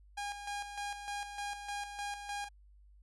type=tone with tremolo; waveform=sawtooth; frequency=814 Hz; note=G#5; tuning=35 cents flat; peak=-33 dBFS; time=0.17-2.49 s; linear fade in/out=10 ms; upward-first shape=square; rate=3.3 Hz; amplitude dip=55%; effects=added 50 Hz sine -57 dBFS peak until 3.02 s + resampled to 24000 Hz